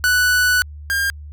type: tone pair in turn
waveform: 45% pulse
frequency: 1483 / 1606.6 Hz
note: F#6 / G6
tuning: +4 / +42 cents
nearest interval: minor second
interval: 138 cents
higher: second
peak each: -13 / -17 dBFS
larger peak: first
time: 0.04-0.62 / 0.9-1.1 s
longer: first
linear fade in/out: 0 ms
effects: added 74 Hz sine -32 dBFS peak until 1.32 s